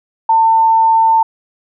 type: tone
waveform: sine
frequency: 898 Hz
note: A5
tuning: 35 cents sharp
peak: -7 dBFS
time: 0.29-1.23 s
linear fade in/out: 5 ms
effects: none